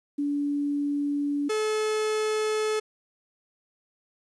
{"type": "tone pair in turn", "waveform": ["sine", "45% pulse"], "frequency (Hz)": [287.7, 431.1], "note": ["D4", "A4"], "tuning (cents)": [-36, -35], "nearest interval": "perfect fifth", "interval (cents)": 701, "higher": "second", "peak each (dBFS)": -24, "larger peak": "neither", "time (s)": [[0.18, 1.49], [1.49, 2.8]], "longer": "neither", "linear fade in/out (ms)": 10, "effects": ["resampled to 24000 Hz", "10-bit"]}